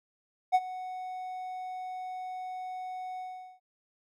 triangle tone with ADSR envelope, 740 Hz, F#5, in tune, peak -16 dBFS, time 0.52-3.6 s, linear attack 29 ms, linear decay 45 ms, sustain -18 dB, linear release 410 ms, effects none

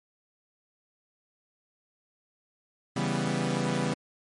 sawtooth chord, C# half-diminished seventh, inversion none, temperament equal, 138.59 / 164.81 / 196 / 246.9 Hz, C#3 / E3 / G3 / B3, 0 / 0 / 0 / 0 cents, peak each -28 dBFS, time 2.96-3.94 s, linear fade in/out 5 ms, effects low-pass 11000 Hz 12 dB/octave + MP3 48 kbps

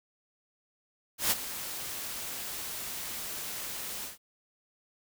white noise with ADSR envelope, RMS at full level -25 dBFS, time 1.18-4.18 s, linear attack 130 ms, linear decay 34 ms, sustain -13 dB, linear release 150 ms, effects none

